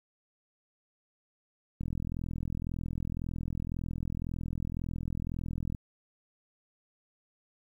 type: click train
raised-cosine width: 5 ms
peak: -23 dBFS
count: 166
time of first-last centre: 1.81-5.748 s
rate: 41.9 Hz
effects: 10-bit